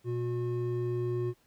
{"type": "tone pair together", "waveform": "triangle", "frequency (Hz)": [120.4, 360.8], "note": ["B2", "F#4"], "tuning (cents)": [-44, -44], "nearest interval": "octave + perfect fifth", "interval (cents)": 1900, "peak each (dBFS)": [-30, -30], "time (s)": [0.04, 1.34], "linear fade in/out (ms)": 50, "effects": ["pink hiss -68 dBFS RMS until 1.46 s"]}